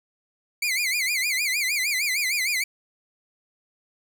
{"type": "tone with vibrato", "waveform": "sawtooth", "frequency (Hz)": 2217, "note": "C#7", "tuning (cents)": 0, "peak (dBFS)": -19, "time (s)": [0.62, 2.64], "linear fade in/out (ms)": 5, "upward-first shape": "sine", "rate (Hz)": 6.5, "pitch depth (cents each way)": 180, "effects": []}